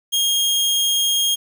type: tone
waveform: sawtooth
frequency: 3245 Hz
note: G#7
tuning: 41 cents flat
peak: -13 dBFS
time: 0.12-1.36 s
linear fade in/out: 20 ms
effects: 8-bit

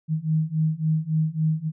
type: beating tone pair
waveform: sine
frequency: 155.56 / 159.16 Hz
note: D#3 / D#3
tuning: 0 / +40 cents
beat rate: 3.6 Hz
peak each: -24 / -23 dBFS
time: 0.08-1.72 s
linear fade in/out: 50 ms
effects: none

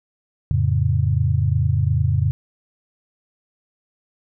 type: chord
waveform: sine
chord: F augmented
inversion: none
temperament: equal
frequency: 87.31 / 110 / 138.59 Hz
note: F2 / A2 / C#3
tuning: 0 / 0 / 0 cents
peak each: -20 dBFS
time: 0.51-2.31 s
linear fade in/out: 0 ms
effects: none

